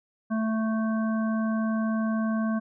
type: harmonic tone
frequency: 220.9 Hz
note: A3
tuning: 7 cents sharp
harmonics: 1 / 3 / 5 / 7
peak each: -24 / -35 / -37 / -39 dBFS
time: 0.3-2.6 s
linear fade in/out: 20 ms
effects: none